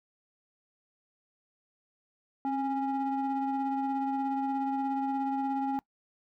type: ring-modulated tone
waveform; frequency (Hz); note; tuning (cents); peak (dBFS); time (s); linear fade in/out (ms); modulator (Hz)
triangle; 277.2; C#4; 0; -23; 2.45-5.79; 0; 546
effects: noise-tail reverb RT60 0.1 s tail -23 dB re dry